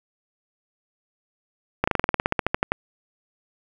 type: slowing click train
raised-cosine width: 0.5 ms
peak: -4 dBFS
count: 16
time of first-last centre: 1.84-2.72 s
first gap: 35 ms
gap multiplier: 1.07
effects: 7-bit